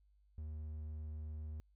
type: tone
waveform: triangle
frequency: 76.9 Hz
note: D#2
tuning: 20 cents flat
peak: -40 dBFS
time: 0.38-1.6 s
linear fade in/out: 0 ms
effects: added 50 Hz sine -67 dBFS peak until 1.75 s